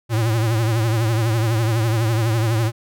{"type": "tone with vibrato", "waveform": "square", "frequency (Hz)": 112.9, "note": "A2", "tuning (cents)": 45, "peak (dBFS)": -17, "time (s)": [0.09, 2.72], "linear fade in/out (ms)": 50, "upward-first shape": "triangle", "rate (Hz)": 12, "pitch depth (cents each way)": 110, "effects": []}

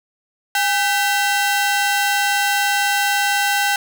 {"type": "ring-modulated tone", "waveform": "sawtooth", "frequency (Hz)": 1174, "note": "D6", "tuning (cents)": -1, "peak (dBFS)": -9, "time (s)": [0.55, 3.76], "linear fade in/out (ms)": 2, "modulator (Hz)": 362, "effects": []}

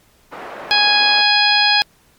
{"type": "band-pass noise", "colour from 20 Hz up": "pink", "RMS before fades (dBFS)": -32, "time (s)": [0.31, 1.23], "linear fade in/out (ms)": 20, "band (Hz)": [480, 1400], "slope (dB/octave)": 12}
{"type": "harmonic tone", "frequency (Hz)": 830.6, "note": "G#5", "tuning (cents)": 0, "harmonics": [1, 2, 3, 4, 5, 6], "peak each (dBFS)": [-18, -18, -18, -18, -18, -18], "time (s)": [0.71, 1.82], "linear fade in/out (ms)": 0}
{"effects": ["pink hiss -54 dBFS RMS until 2.18 s", "MP3 96 kbps"]}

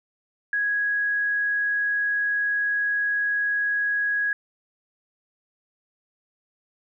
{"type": "tone", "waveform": "sine", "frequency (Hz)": 1661, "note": "G#6", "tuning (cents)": 0, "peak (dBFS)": -21, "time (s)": [0.53, 4.33], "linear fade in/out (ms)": 2, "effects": []}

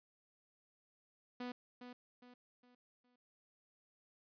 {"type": "tone with echo", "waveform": "sawtooth", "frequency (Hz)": 246.9, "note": "B3", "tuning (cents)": 0, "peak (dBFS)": -38, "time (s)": [1.4, 1.52], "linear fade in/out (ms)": 5, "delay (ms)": 410, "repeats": 4, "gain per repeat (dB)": -8, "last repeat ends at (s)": 3.16, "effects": ["resampled to 11025 Hz"]}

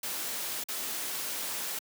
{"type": "noise with dropouts", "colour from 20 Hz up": "white", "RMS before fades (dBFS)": -35, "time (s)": [0.03, 1.79], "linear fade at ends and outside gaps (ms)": 5, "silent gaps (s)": [0.639, 0.685], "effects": ["high-pass 200 Hz 12 dB/octave"]}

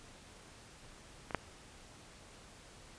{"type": "clicks", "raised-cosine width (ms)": 0.5, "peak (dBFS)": [-27, -16], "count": 2, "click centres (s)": [1.308, 1.347], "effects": ["pink hiss -56 dBFS RMS until 2.98 s", "resampled to 22050 Hz"]}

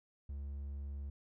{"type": "tone", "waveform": "triangle", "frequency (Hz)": 70.3, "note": "C#2", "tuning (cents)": 25, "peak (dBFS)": -38, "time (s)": [0.29, 1.1], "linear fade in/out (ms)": 5, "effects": []}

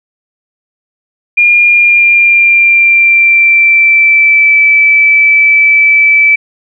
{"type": "tone with pitch glide", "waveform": "sine", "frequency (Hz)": [2414, 2312], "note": ["D7", "D7"], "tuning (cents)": [47, -28], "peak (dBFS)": -3, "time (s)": [1.37, 6.36], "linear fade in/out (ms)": 10, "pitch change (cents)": -75, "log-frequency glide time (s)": [1.66, 4.59], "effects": []}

